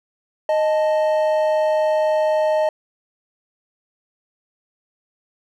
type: tone pair together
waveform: triangle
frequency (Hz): 620 / 876.8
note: D#5 / A5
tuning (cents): -6 / -6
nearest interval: tritone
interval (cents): 600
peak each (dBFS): -14 / -22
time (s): 0.49-2.69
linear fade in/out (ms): 2
effects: none